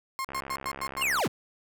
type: tone bursts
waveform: 35% pulse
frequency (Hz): 1067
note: C6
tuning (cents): +34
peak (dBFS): -28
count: 6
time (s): 0.19-1.026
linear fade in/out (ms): 0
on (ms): 56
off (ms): 100
type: click train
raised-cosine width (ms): 0.5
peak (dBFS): -23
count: 63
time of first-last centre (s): 0.29-1.202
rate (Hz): 68
type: linear sweep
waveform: square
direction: down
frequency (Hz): 2960 to 53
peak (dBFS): -25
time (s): 1.01-1.28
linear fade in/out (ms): 10
effects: none